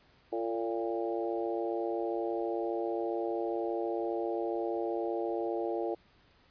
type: harmonic tone with a mistuned harmonic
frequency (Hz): 115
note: A#2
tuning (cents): -23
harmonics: 3 / 4 / 5 / 6 / 7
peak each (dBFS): -34 / -36 / -38 / -40 / -41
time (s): 0.32-5.95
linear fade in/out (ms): 10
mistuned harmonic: 4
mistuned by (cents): -27
effects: pink hiss -64 dBFS RMS until 6.5 s + resampled to 11025 Hz